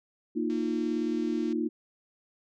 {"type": "chord", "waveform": "sine", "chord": "Bb suspended fourth", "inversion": "none", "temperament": "just", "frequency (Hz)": [233.1, 310.8, 349.6], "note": ["Bb3", "Eb4", "F4"], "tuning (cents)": [0, -2, 2], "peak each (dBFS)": [-31, -30, -32], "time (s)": [0.35, 1.69], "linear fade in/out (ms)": 20}
{"type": "click train", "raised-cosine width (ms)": 0.2, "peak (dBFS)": -34, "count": 235, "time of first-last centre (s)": [0.5, 1.526], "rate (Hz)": 228}
{"effects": []}